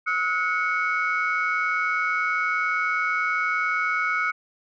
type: tone cluster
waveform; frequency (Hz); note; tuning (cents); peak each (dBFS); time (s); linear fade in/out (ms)
sine; 1284 / 1455 / 2220; E6 / F#6 / C#7; -46 / -29 / +2; -25; 0.06-4.32; 20
effects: tanh soft clip ceiling -15 dBFS